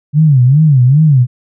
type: tone with vibrato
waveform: sine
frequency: 139.7 Hz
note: C#3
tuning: 14 cents sharp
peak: -4 dBFS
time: 0.13-1.27 s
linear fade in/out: 50 ms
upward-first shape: sine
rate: 2.5 Hz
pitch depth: 220 cents each way
effects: none